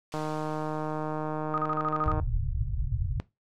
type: noise with exponential decay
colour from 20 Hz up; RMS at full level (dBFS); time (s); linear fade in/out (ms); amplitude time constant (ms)
blue; -35; 0.12-2.19; 1; 450
type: click train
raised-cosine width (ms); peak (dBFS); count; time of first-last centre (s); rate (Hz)
1; -19; 318; 0.14-2.198; 154
type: tone bursts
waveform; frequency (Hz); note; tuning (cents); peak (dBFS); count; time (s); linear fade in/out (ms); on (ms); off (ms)
sine; 1244.5; D#6; 0; -26; 8; 1.54-2.117; 0; 38; 39
type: low-pass noise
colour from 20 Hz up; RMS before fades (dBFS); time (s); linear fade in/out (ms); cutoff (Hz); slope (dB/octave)
pink; -29; 2.06-3.2; 0; 140; 96
effects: noise-tail reverb RT60 0.2 s tail -18 dB re dry + low-pass 4000 Hz 12 dB/octave